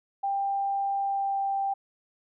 sine tone with pitch glide, 792 to 787 Hz, G5 to G5, +18 to +7 cents, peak -25 dBFS, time 0.23-1.74 s, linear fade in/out 10 ms, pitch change -11 cents, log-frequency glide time 1.01-1.42 s, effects none

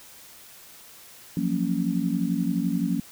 sine chord, Gb major seventh, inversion third, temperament just, 173.43 / 185 / 231.2 / 277.5 Hz, F3 / Gb3 / Bb3 / Db4, -12 / 0 / -14 / +2 cents, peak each -28 dBFS, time 1.37-3 s, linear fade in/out 2 ms, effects white hiss -48 dBFS RMS until 3.11 s

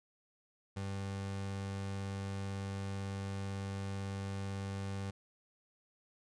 30% pulse tone, 98 Hz, G2, in tune, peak -35 dBFS, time 0.76-5.11 s, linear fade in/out 10 ms, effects resampled to 22050 Hz

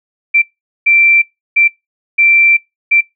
sine tone bursts at uneven times, 2349 Hz, D7, in tune, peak -6 dBFS, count 5, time 0.34-0.42 / 0.86-1.22 / 1.56-1.68 / 2.18-2.57 / 2.91-3.01 s, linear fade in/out 10 ms, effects noise-tail reverb RT60 0.2 s tail -23 dB re dry

